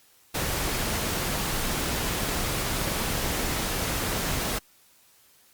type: noise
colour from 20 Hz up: pink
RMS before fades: -28 dBFS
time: 0.34-4.59 s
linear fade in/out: 10 ms
effects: white hiss -59 dBFS RMS until 5.53 s + Opus 48 kbps